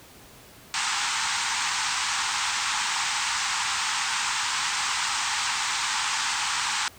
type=band-pass noise; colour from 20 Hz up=pink; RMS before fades=-27 dBFS; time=0.74-6.88 s; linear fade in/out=0 ms; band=810 to 8600 Hz; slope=96 dB/octave; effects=pink hiss -49 dBFS RMS until 6.98 s + high-pass 60 Hz 12 dB/octave